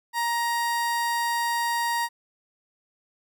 30% pulse tone, 940 Hz, A#5, 14 cents sharp, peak -21 dBFS, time 0.13-2.09 s, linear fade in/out 50 ms, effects none

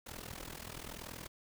pink noise with amplitude modulation, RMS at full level -43 dBFS, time 0.06-1.28 s, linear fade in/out 10 ms, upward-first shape sine, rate 41 Hz, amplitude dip 85%, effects none

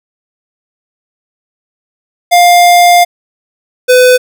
square tone pair in turn, 703 / 502.6 Hz, F5 / B4, +11 / +30 cents, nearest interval tritone, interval 581 cents, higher first, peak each -3 dBFS, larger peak neither, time 2.31-3.05 / 3.88-4.18 s, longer first, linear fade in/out 20 ms, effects none

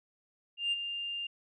sine tone with ADSR envelope, 2800 Hz, F7, 4 cents sharp, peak -25 dBFS, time 0.57-1.27 s, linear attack 150 ms, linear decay 28 ms, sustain -9 dB, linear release 6 ms, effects tanh soft clip ceiling -24 dBFS

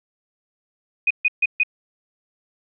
sine tone bursts, 2489 Hz, D#7, in tune, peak -14 dBFS, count 4, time 1.07-1.634 s, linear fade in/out 5 ms, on 36 ms, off 140 ms, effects none

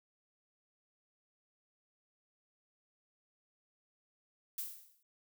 violet noise with exponential decay, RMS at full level -37 dBFS, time 4.58-5.03 s, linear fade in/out 2 ms, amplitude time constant 96 ms, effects none

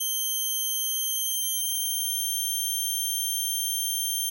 5% pulse tone with pitch glide, 3138 to 3163 Hz, G7 to G7, +1 to +15 cents, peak -18 dBFS, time 0-4.3 s, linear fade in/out 10 ms, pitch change +14 cents, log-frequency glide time 0.77-2.32 s, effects none

